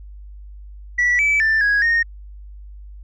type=tone with pitch steps; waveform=sine; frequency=1952 / 2304 / 1774 / 1657 / 1849 Hz; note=B6 / D7 / A6 / G#6 / A#6; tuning=-21 / -34 / +14 / -4 / -15 cents; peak=-12 dBFS; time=0.98-2.03 s; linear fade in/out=10 ms; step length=210 ms; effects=tanh soft clip ceiling -12 dBFS + added 50 Hz sine -35 dBFS peak until 3.03 s